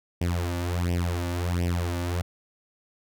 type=tone with flanger; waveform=sawtooth; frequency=87.31 Hz; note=F2; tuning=in tune; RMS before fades=-27 dBFS; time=0.21-2.22 s; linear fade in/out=5 ms; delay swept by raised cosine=0.36 to 3.46 ms; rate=1.4 Hz; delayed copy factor=+0.85; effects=none